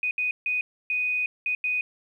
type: tone bursts at uneven times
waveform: sine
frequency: 2489 Hz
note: D#7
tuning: in tune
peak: -23 dBFS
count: 6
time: 0.03-0.11 / 0.18-0.31 / 0.46-0.61 / 0.9-1.26 / 1.46-1.55 / 1.64-1.81 s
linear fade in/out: 2 ms
effects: 10-bit